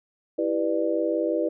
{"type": "chord", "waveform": "sine", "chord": "E minor seventh", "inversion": "none", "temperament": "just", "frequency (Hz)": [329.6, 395.6, 494.4, 593.3], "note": ["E4", "G4", "B4", "D5"], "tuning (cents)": [0, 16, 2, 18], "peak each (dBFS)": [-26, -31, -27, -27], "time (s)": [0.38, 1.49], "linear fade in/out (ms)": 10, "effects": []}